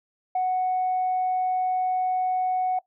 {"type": "tone", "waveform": "sine", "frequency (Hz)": 740, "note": "F#5", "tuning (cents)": 0, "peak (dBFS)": -20, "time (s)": [0.35, 2.79], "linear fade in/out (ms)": 5, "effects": ["noise-tail reverb RT60 0.1 s tail -19 dB re dry", "tanh soft clip ceiling -18 dBFS"]}